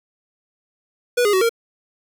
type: tone with pitch steps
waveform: square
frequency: 487.6 / 412.5 / 375.7 / 462.4 Hz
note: B4 / G#4 / F#4 / A#4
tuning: -22 / -12 / +26 / -14 cents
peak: -15 dBFS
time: 1.17-1.494 s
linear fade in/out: 10 ms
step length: 81 ms
effects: none